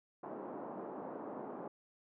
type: band-pass noise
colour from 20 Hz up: pink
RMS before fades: -45 dBFS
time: 0.23-1.68 s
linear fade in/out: 5 ms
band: 220 to 1000 Hz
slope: 24 dB/octave
effects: none